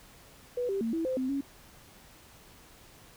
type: tone with pitch steps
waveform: sine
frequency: 490.7 / 392.1 / 227.6 / 327.7 / 517 / 259 / 277.3 Hz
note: B4 / G4 / A#3 / E4 / C5 / C4 / C#4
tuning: -11 / 0 / -41 / -10 / -21 / -17 / +1 cents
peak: -28 dBFS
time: 0.57-1.41 s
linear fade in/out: 5 ms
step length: 120 ms
effects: pink hiss -55 dBFS RMS until 3.16 s